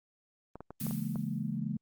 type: clicks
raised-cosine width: 1 ms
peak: -29 dBFS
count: 6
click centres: 0.556 / 0.606 / 0.706 / 0.867 / 0.91 / 1.158 s
type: noise with exponential decay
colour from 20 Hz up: blue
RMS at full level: -39 dBFS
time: 0.8-1.59 s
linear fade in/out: 2 ms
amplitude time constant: 170 ms
type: chord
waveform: sine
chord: A# half-diminished seventh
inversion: first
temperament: just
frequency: 139.85 / 167.82 / 209.8 / 233.1 Hz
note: C#3 / E3 / G#3 / A#3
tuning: +16 / +31 / +18 / 0 cents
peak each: -38 / -38 / -36 / -39 dBFS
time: 0.81-1.77 s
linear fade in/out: 5 ms
effects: Opus 32 kbps